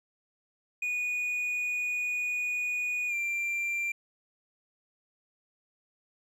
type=tone with pitch glide; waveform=triangle; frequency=2463 to 2368 Hz; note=D#7 to D7; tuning=-18 to +14 cents; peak=-27 dBFS; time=0.82-3.92 s; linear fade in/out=5 ms; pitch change=-68 cents; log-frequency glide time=3.08-3.14 s; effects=none